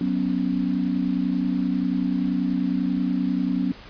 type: chord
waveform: sine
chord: F# suspended fourth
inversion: none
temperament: equal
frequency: 185 / 246.9 / 277.2 Hz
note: F#3 / B3 / C#4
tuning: 0 / 0 / 0 cents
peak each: -25 dBFS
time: 0.01-3.72 s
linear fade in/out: 2 ms
effects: pink hiss -44 dBFS RMS until 3.89 s + resampled to 11025 Hz